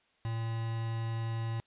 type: tone with quantisation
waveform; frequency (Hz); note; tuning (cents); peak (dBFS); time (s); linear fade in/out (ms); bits
triangle; 113.9; A#2; -40; -30; 0.25-1.6; 0; 7
effects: white hiss -70 dBFS RMS until 1.66 s + resampled to 8000 Hz